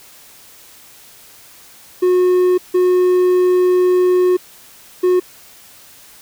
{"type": "tone bursts at uneven times", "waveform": "triangle", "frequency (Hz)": 363.2, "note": "F#4", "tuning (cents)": -32, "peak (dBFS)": -8, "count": 3, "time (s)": [[2.02, 2.58], [2.74, 4.37], [5.03, 5.2]], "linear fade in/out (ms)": 10, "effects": ["white hiss -43 dBFS RMS until 6.21 s"]}